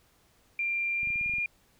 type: tone with pitch glide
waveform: sine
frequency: 2381 to 2413 Hz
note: D7 to D7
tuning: +23 to +46 cents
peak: -27 dBFS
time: 0.59-1.46 s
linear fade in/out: 2 ms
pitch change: +23 cents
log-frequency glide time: 0.94-1.27 s
type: clicks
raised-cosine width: 5 ms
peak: -35 dBFS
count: 9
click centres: 1.032 / 1.073 / 1.104 / 1.158 / 1.212 / 1.261 / 1.296 / 1.337 / 1.384 s
effects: pink hiss -65 dBFS RMS until 1.79 s